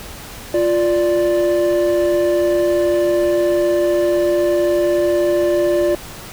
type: tone pair together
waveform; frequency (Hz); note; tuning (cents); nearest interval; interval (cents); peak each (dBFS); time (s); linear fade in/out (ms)
triangle; 349.2 / 587.3; F4 / D5; 0 / 0; major sixth; 900; -14; 0.54-5.95; 2
effects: pink hiss -34 dBFS RMS until 6.32 s